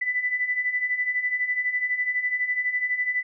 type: beating tone pair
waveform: sine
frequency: 1982 / 1994 Hz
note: B6 / B6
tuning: +6 / +16 cents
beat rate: 12 Hz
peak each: -29 / -24 dBFS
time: 0.01-3.23 s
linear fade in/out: 10 ms
effects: none